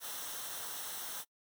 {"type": "noise with comb filter", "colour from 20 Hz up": "white", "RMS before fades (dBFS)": -42, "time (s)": [0, 1.25], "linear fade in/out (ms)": 50, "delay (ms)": 0.42, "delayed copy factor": -0.6, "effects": ["noise-tail reverb RT60 0.1 s tail -24 dB re dry"]}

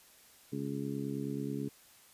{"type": "harmonic tone", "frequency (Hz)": 69.3, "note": "C#2", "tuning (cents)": 0, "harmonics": [2, 3, 4, 5, 6], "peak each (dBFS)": [-40, -40, -38, -45, -43], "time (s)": [0.52, 1.69], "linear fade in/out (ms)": 10, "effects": ["white hiss -60 dBFS RMS until 2.13 s", "resampled to 32000 Hz"]}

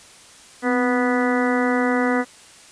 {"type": "harmonic tone with a mistuned harmonic", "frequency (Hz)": 246.2, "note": "B3", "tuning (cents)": -5, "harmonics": [1, 2, 3, 4, 5, 6, 7, 8], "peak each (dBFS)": [-20, -23, -27, -30, -29, -29, -31, -28], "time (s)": [0.62, 2.25], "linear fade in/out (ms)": 50, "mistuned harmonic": 1, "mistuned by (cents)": 54, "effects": ["white hiss -46 dBFS RMS until 2.71 s", "resampled to 22050 Hz"]}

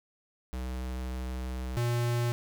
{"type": "tone pair in turn", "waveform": "square", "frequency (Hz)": [63.4, 119.61], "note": ["B1", "A#2"], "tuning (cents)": [46, 45], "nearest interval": "major seventh", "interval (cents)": 1099, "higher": "second", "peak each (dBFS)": [-34, -27], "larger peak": "second", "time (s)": [[0.53, 1.77], [1.77, 2.32]], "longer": "first", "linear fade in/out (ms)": 0, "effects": ["10-bit"]}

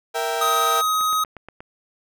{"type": "chord", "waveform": "30% pulse", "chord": "E diminished", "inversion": "second", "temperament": "equal", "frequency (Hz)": [466.2, 659.3, 784], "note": ["Bb4", "E5", "G5"], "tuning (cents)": [0, 0, 0], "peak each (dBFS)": -24, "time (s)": [0.14, 0.82], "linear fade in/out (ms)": 20}
{"type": "tone", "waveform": "square", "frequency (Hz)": 1261, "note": "D#6", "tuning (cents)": 23, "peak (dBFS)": -19, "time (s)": [0.41, 1.24], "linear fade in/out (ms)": 5}
{"type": "click train", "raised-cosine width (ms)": 0.5, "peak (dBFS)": -23, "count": 6, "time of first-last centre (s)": [1.01, 1.605], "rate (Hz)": 8.4}
{"effects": []}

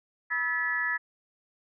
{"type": "harmonic tone with a mistuned harmonic", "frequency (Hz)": 325.8, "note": "E4", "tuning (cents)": -20, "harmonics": [3, 4, 5, 6], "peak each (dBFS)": [-39, -37, -28, -31], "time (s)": [0.3, 0.98], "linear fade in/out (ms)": 20, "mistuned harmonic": 5, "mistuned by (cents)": 94, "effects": []}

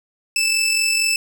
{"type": "tone with amplitude modulation", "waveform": "20% pulse", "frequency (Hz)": 2637, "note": "E7", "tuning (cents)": 0, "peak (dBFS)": -10, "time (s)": [0.36, 1.16], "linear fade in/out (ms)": 2, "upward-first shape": "sine", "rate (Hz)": 44.3, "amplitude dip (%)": 40, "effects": []}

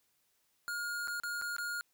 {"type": "tone with dropouts", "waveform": "square", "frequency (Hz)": 1425, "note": "F6", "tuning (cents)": 34, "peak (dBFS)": -36, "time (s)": [0.68, 1.81], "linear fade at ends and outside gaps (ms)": 0, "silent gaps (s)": [[1.074, 1.081], [1.2, 1.235], [1.414, 1.421], [1.565, 1.583]], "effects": ["white hiss -75 dBFS RMS until 1.93 s"]}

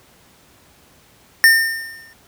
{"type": "tone with exponential decay", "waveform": "square", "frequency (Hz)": 1813, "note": "A#6", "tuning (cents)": -49, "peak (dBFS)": -6, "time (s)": [1.44, 2.13], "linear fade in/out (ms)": 0, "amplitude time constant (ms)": 150, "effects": ["pink hiss -51 dBFS RMS until 2.27 s", "high-pass 60 Hz 12 dB/octave"]}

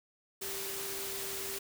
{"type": "tone in noise", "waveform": "sine", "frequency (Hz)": 392, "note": "G4", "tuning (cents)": 0, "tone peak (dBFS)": -44, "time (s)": [0.41, 1.59], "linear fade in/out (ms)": 10, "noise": "white", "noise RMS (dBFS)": -39, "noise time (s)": [0.41, 1.59], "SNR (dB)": -8, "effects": []}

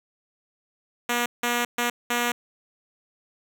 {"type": "tone bursts at uneven times", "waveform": "5% pulse", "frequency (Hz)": 240.4, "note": "B3", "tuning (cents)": -46, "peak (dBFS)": -11, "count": 4, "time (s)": [[1.09, 1.26], [1.43, 1.65], [1.78, 1.9], [2.1, 2.32]], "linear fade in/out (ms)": 5, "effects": []}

